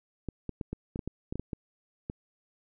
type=clicks; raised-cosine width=3 ms; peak=-21 dBFS; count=12; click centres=0.287 / 0.493 / 0.612 / 0.73 / 0.959 / 0.992 / 1.076 / 1.325 / 1.356 / 1.396 / 1.532 / 2.099 s; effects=none